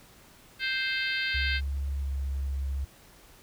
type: harmonic tone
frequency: 523.3 Hz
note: C5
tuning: in tune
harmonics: 3 / 4 / 5 / 6 / 7 / 8 / 9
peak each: -31 / -33 / -35 / -37 / -38 / -39 / -40 dBFS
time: 0.59-1.61 s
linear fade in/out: 50 ms
type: tone with pitch glide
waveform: sine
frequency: 69.3 to 68.31 Hz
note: C#2 to C#2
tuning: 0 to -25 cents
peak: -28 dBFS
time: 1.34-2.85 s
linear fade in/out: 10 ms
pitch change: -25 cents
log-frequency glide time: 1.96-2.12 s
effects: pink hiss -55 dBFS RMS until 3.42 s